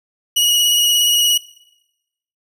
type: tone with vibrato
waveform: sawtooth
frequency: 2907 Hz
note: F#7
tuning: 31 cents flat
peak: -9 dBFS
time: 0.36-1.38 s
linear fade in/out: 10 ms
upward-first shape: sine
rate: 17 Hz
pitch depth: 21 cents each way
effects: noise-tail reverb RT60 1.0 s tail -23 dB re dry